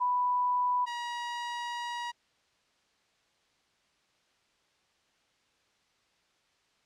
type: tone pair in turn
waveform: sine / sawtooth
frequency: 989 / 956.4 Hz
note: B5 / A#5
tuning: +2 / +44 cents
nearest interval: minor second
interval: 58 cents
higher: first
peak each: -25 / -30 dBFS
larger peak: first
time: 0-0.86 / 0.86-2.12 s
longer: second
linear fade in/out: 20 ms
effects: white hiss -70 dBFS RMS until 6.85 s + low-pass 5000 Hz 12 dB/octave